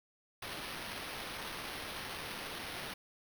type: noise with sample-and-hold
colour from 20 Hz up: violet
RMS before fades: -43 dBFS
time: 0.42-2.94 s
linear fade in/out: 5 ms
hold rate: 7350 Hz
effects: none